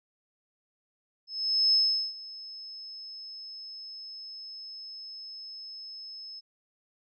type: tone with ADSR envelope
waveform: sine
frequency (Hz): 5200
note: E8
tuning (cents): -24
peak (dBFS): -19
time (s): 1.27-6.41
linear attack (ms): 460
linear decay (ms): 400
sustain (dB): -21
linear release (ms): 26
effects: none